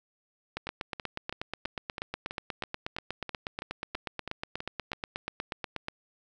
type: two click trains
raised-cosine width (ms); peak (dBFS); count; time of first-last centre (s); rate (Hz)
0.3; -17 / -20; 45 / 14; 0.57-5.884 / 0.67-4.932; 8.28 / 3.05
effects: none

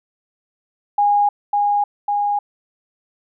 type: tone with echo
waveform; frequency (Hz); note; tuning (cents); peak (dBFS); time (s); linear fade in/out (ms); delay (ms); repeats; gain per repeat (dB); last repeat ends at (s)
sine; 820; G#5; -22; -12; 0.98-1.29; 5; 550; 2; -2; 2.39
effects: none

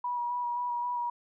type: tone with vibrato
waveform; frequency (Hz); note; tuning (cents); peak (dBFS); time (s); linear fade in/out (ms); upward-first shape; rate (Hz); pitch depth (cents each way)
sine; 968; B5; -35; -29; 0.04-1.1; 5; square; 3.8; 16
effects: none

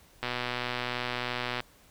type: click train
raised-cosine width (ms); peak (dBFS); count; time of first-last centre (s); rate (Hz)
0.3; -15; 170; 0.23-1.604; 123
effects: pink hiss -59 dBFS RMS until 1.9 s

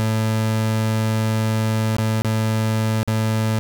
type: tone with dropouts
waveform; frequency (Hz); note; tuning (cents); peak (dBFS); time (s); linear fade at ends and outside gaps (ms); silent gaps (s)
30% pulse; 110; A2; 0; -15; 0-3.59; 0; 1.966-1.984 / 2.22-2.247 / 3.031-3.076
effects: none

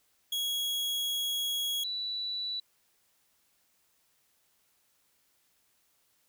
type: tone pair in turn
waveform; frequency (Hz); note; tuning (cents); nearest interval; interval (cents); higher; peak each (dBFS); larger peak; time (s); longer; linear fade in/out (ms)
40% pulse / sine; 3322 / 3951; G#7 / B7; 0 / 0; minor third; 300; second; -29 / -32; first; 0.32-1.84 / 1.84-2.6; first; 5
effects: white hiss -71 dBFS RMS until 6.28 s

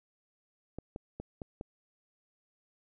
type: clicks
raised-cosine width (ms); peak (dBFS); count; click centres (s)
2; -26; 5; 0.786 / 0.961 / 1.2 / 1.418 / 1.611
effects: none

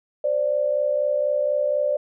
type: tone pair together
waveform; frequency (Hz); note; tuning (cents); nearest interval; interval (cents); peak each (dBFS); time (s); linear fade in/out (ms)
sine; 523.2 / 587.3; C5 / D5; 0 / 0; major second; 200; -25 / -20; 0.24-1.97; 5
effects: none

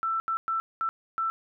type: tone bursts at uneven times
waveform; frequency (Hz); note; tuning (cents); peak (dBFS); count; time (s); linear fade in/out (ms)
sine; 1332; E6; +18; -25; 5; 0.03-0.2 / 0.28-0.37 / 0.48-0.6 / 0.81-0.89 / 1.18-1.3; 0
effects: none

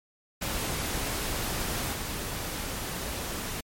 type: noise with level steps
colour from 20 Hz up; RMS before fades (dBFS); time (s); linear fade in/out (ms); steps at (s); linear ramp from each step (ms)
pink; -31 / -34; 0.41-3.61; 10; 1.92; 10
effects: MP3 64 kbps

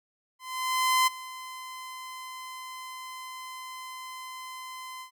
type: tone with ADSR envelope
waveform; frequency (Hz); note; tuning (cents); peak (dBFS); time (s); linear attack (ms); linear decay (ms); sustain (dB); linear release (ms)
sawtooth; 1029; C6; -29; -16; 0.39-5.11; 680; 15; -19; 100
effects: none

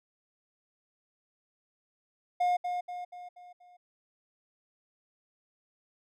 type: tone with echo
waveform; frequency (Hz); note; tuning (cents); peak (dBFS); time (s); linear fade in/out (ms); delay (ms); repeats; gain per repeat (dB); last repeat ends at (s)
triangle; 715; F5; +41; -22; 2.4-2.57; 10; 240; 5; -6; 3.77
effects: none

